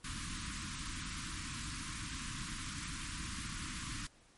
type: band-stop noise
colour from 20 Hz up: pink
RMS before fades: -42 dBFS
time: 0.04-4.07 s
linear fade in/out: 5 ms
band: 320 to 1000 Hz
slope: 96 dB/octave
effects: pink hiss -65 dBFS RMS until 4.37 s + MP3 48 kbps